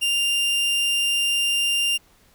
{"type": "tone", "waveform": "40% pulse", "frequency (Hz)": 2794, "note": "F7", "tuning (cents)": 0, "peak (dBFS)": -18, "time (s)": [0.01, 1.98], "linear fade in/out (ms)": 20, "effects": ["pink hiss -57 dBFS RMS until 2.34 s"]}